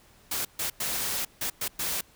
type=noise bursts at uneven times; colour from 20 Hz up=white; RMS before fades=-30 dBFS; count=6; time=0.31-0.45 / 0.59-0.7 / 0.8-1.25 / 1.41-1.5 / 1.61-1.68 / 1.79-2.01 s; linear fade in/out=5 ms; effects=pink hiss -58 dBFS RMS until 2.15 s